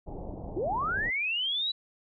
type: low-pass noise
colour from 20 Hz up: pink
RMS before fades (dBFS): -39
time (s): 0.06-1.11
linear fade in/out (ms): 20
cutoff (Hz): 840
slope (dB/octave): 48
type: linear sweep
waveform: sine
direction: up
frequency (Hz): 301 to 3976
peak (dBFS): -27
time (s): 0.56-1.72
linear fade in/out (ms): 10
effects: none